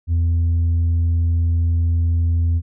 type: tone with tanh clipping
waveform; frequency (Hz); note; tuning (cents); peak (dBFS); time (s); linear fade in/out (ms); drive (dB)
sine; 83.9; E2; +31; -15; 0.07-2.62; 50; 2
effects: none